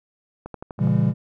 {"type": "click train", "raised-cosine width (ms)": 1, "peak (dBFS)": -20, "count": 6, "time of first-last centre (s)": [0.46, 0.873], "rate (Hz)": 12.1}
{"type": "chord", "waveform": "triangle", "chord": "A# diminished seventh", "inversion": "none", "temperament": "just", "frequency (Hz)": [116.54, 139.85, 167.82, 201.4], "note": ["A#2", "C#3", "E3", "G3"], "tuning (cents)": [0, 16, 31, 47], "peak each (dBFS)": -20, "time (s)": [0.78, 1.14], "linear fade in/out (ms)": 50}
{"effects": []}